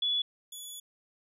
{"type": "tone pair in turn", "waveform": ["sine", "15% pulse"], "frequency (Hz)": [3417, 3417], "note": ["G#7", "G#7"], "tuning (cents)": [49, 49], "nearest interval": "unison", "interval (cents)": 0, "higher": "neither", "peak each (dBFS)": [-26, -34], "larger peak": "first", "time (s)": [[0.02, 0.22], [0.52, 0.8]], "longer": "second", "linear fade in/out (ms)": 5, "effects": ["resampled to 32000 Hz"]}